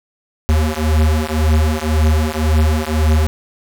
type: beating tone pair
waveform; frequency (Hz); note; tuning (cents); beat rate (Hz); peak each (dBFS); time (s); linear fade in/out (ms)
square; 76.6 / 78.5; D#2 / D#2; -27 / +16; 1.9; -16; 0.49-3.27; 0
effects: none